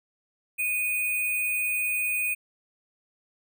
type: tone with sample-and-hold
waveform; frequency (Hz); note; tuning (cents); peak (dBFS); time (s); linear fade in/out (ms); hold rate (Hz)
sine; 2480; D#7; -6; -24; 0.58-2.35; 20; 11025
effects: none